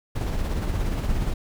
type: noise with tremolo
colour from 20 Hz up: brown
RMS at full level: -23 dBFS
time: 0.15-1.34 s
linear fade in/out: 10 ms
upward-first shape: sine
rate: 17 Hz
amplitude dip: 40%
effects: none